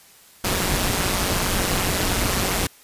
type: noise with amplitude modulation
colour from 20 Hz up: pink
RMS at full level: -19 dBFS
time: 0.44-2.67 s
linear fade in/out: 5 ms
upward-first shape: sine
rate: 185 Hz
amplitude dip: 65%
effects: white hiss -50 dBFS RMS until 2.83 s + resampled to 32000 Hz